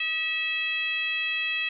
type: tone with frequency modulation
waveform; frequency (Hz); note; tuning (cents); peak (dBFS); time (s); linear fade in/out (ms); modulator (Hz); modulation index
sine; 2604; E7; -22; -25; 0-1.69; 5; 671; 0.91
effects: none